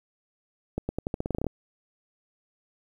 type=accelerating click train; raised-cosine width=2 ms; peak=-15 dBFS; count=13; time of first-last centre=0.78-1.467 s; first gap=110 ms; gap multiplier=0.87; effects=9-bit